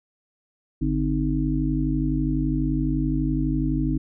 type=harmonic tone with a mistuned harmonic; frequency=51.91 Hz; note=G#1; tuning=in tune; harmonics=1 / 3 / 5 / 6; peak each=-26 / -26 / -26 / -26 dBFS; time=0.81-3.98 s; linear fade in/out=10 ms; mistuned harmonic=3; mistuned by=-130 cents; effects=none